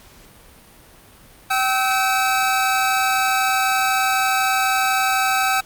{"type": "tone pair together", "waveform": "25% pulse", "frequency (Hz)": [770, 1294], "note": ["G5", "E6"], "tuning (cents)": [-31, -32], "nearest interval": "major sixth", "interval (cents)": 899, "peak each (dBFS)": [-15, -17], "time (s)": [1.5, 5.61], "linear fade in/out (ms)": 10, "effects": ["pink hiss -47 dBFS RMS until 5.65 s", "Opus 48 kbps"]}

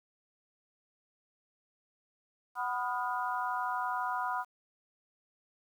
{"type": "harmonic tone with a mistuned harmonic", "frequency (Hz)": 247.8, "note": "B3", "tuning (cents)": 6, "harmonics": [3, 4, 5, 6], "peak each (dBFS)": [-37, -34, -38, -39], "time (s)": [2.55, 4.45], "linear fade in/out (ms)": 50, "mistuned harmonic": 6, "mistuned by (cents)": -69, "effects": ["10-bit"]}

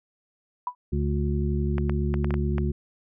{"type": "tone with exponential decay", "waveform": "sine", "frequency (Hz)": 987.8, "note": "B5", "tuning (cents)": 0, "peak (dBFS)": -21, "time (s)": [0.67, 0.75], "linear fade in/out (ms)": 2, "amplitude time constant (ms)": 17}
{"type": "harmonic tone", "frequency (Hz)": 71.8, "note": "D2", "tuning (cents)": -39, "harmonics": [1, 2, 3, 5], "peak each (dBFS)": [-25, -28, -30, -32], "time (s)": [0.92, 2.72], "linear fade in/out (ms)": 10}
{"type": "clicks", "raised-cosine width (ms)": 0.5, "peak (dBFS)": -17, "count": 7, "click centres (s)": [1.782, 1.896, 2.141, 2.245, 2.307, 2.341, 2.582]}
{"effects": []}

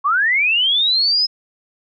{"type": "linear sweep", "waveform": "sine", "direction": "up", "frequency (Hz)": [1071, 5170], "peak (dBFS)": -13, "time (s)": [0.04, 1.27], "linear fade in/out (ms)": 20, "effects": []}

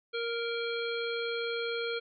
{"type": "harmonic tone", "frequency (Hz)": 466.2, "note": "A#4", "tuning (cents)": 0, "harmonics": [1, 3, 5, 7, 9], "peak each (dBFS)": [-33, -38, -40, -41, -43], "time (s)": [0.13, 2], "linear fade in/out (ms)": 20, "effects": []}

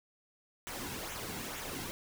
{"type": "noise with flanger", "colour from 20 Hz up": "pink", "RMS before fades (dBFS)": -41, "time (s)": [0.67, 1.91], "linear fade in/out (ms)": 0, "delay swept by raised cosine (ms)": [0.21, 1.71], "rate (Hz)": 2.2, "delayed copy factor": -0.55, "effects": []}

